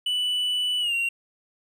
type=tone with pitch glide; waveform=triangle; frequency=2971 to 2756 Hz; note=F#7 to F7; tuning=+6 to -24 cents; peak=-21 dBFS; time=0.06-1.09 s; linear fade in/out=5 ms; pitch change=-130 cents; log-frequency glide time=0.8-0.94 s; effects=none